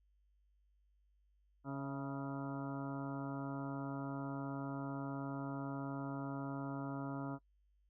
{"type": "harmonic tone with a mistuned harmonic", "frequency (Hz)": 138.59, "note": "C#3", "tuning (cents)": 0, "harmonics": [1, 2, 3, 4, 5, 6, 7, 8, 9, 10], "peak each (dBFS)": [-44, -42, -55, -53, -51, -57, -52, -62, -53, -55], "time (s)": [1.64, 7.39], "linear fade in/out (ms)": 50, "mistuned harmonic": 5, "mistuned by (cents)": -39, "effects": ["noise-tail reverb RT60 0.1 s tail -22 dB re dry", "added 50 Hz sine -70 dBFS peak until 7.89 s"]}